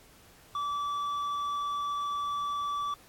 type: tone with tanh clipping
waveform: sine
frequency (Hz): 1156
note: D6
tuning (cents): -28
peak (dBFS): -31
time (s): 0.55-2.94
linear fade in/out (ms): 2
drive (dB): 7
effects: pink hiss -57 dBFS RMS until 3.08 s + AAC 64 kbps